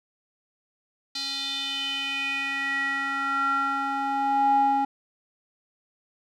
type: tone with band-pass filter sweep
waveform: square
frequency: 274.8 Hz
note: C#4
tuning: 15 cents flat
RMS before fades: -26 dBFS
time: 1.15-4.85 s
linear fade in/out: 5 ms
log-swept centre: 4300 to 710 Hz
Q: 5.3
effects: none